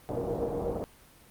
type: low-pass noise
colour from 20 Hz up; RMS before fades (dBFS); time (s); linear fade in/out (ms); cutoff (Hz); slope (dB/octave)
white; -34; 0.09-0.84; 0; 700; 24
type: tone with tremolo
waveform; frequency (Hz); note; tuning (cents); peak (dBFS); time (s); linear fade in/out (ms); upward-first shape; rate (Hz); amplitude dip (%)
sine; 472.3; A#4; +23; -29; 0.16-0.79; 10; sine; 8.1; 70
effects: pink hiss -56 dBFS RMS until 1.3 s + Opus 32 kbps